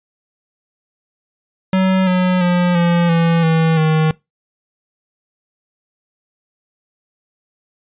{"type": "tone with pitch steps", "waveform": "square", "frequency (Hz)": [188.3, 182.73, 177.32, 172.07, 166.98, 162.04, 157.25], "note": ["F#3", "F#3", "F3", "F3", "E3", "E3", "D#3"], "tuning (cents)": [31, -21, 27, -25, 23, -29, 19], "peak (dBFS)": -12, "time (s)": [1.73, 4.11], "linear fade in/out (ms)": 2, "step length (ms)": 340, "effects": ["noise-tail reverb RT60 0.2 s tail -22 dB re dry", "resampled to 8000 Hz"]}